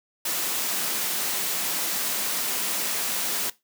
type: high-pass noise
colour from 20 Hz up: white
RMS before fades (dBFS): -27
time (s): 0.25-3.5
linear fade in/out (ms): 5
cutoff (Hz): 160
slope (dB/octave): 24
effects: noise-tail reverb RT60 0.2 s tail -18 dB re dry